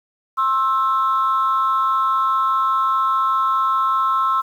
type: tone pair together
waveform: sine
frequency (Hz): 1063.4 / 1318.5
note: C6 / E6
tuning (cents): +28 / 0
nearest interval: major third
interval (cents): 372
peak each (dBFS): -17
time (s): 0.37-4.42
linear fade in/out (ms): 20
effects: tanh soft clip ceiling -10 dBFS + 8-bit